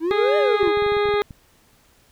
triangle exponential two-way sweep, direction up then down, 311.1 to 618 to 311.1 Hz, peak -17 dBFS, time 0-0.73 s, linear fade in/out 50 ms, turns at 0.37 s
harmonic tone, 412.5 Hz, G#4, 12 cents flat, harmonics 1 / 2 / 3 / 4 / 5 / 6 / 8 / 9 / 10, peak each -18 / -28 / -27 / -33 / -31 / -37 / -38 / -36 / -42 dBFS, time 0.11-1.22 s, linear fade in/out 0 ms
clicks, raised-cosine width 5 ms, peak -25 dBFS, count 11, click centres 0.63 / 0.675 / 0.773 / 0.823 / 0.864 / 0.921 / 0.968 / 1.056 / 1.089 / 1.14 / 1.308 s
effects pink hiss -57 dBFS RMS until 2.11 s

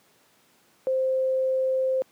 sine tone, 523 Hz, C5, 1 cent flat, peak -21 dBFS, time 0.87-2.02 s, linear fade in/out 0 ms, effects pink hiss -61 dBFS RMS until 2.11 s + high-pass 200 Hz 12 dB/octave

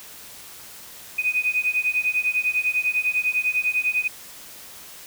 sine beating tone pair, 2489 / 2499 Hz, D#7 / D#7, 0 / +7 cents, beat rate 10 Hz, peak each -23 dBFS, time 1.18-4.08 s, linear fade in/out 10 ms, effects white hiss -42 dBFS RMS until 5.06 s

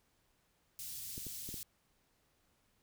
white band-stop noise, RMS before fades -45 dBFS, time 0.79-1.63 s, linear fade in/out 0 ms, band 130 to 4200 Hz, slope 12 dB/octave
clicks, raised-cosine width 3 ms, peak -34 dBFS, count 4, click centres 1.179 / 1.267 / 1.49 / 1.542 s
effects pink hiss -75 dBFS RMS until 2.82 s

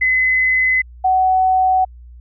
sine tone pair in turn, 2030 / 749.7 Hz, B6 / F#5, +47 / +23 cents, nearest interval octave + perfect fourth, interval 1724 cents, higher first, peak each -12 / -11 dBFS, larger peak second, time 0.01-0.82 / 1.04-1.85 s, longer neither, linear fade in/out 10 ms, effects added 60 Hz sine -36 dBFS peak until 2.2 s

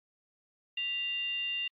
sine tone with frequency modulation, 2789 Hz, F7, 3 cents flat, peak -31 dBFS, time 0.77-1.68 s, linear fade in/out 5 ms, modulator 821 Hz, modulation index 0.37, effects AAC 64 kbps

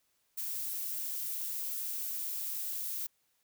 violet noise, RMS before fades -37 dBFS, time 0.37-3.07 s, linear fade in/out 10 ms, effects white hiss -75 dBFS RMS until 3.43 s

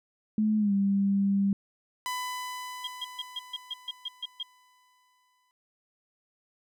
sine tone with pitch glide, 214.7 to 198.02 Hz, A3 to G3, -42 to +18 cents, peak -22 dBFS, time 0.38-1.53 s, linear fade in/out 2 ms, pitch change -140 cents, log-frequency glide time 0.58-0.73 s
sawtooth tone with exponential decay, 1000 Hz, B5, 21 cents sharp, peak -26 dBFS, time 2.06-5.51 s, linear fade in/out 0 ms, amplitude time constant 750 ms
sine tone bursts, 3227 Hz, G7, 50 cents sharp, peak -31 dBFS, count 10, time 2.84-4.43 s, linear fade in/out 5 ms, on 33 ms, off 140 ms
effects none

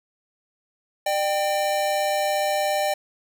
square tone pair together, 601.2 / 784 Hz, D5 / G5, +40 / 0 cents, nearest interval perfect fourth, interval 460 cents, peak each -24 / -25 dBFS, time 1.06-2.94 s, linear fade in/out 5 ms, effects none

